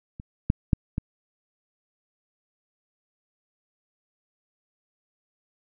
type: clicks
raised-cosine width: 5 ms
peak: -25 / -7 / -6 / -14 dBFS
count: 4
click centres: 0.199 / 0.501 / 0.732 / 0.981 s
effects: none